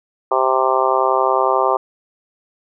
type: harmonic tone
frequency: 131 Hz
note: C3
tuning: 2 cents sharp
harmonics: 3 / 4 / 5 / 6 / 7 / 8 / 9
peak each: -21 / -21 / -21 / -21 / -21 / -21 / -21 dBFS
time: 0.31-1.77 s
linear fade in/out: 5 ms
effects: none